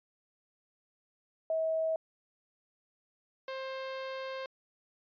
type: tone pair in turn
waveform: sine / sawtooth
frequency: 643 / 529 Hz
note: E5 / C5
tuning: -43 / +19 cents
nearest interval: minor third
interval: 338 cents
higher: first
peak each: -28 / -33 dBFS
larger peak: first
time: 1.5-1.96 / 3.48-4.46 s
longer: second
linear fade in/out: 2 ms
effects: resampled to 11025 Hz